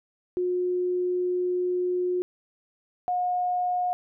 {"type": "tone pair in turn", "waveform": "sine", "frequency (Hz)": [360.4, 720.8], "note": ["F#4", "F#5"], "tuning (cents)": [-45, -45], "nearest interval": "octave", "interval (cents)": 1200, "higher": "second", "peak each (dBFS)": -23, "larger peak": "neither", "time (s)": [[0.37, 2.22], [3.08, 3.93]], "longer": "first", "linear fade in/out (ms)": 0, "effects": []}